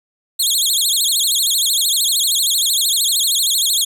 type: tone with vibrato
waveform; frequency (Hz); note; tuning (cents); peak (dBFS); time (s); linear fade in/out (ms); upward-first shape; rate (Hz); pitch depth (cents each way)
20% pulse; 3754; A#7; +11; -8; 0.39-3.85; 10; sine; 13; 260
effects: none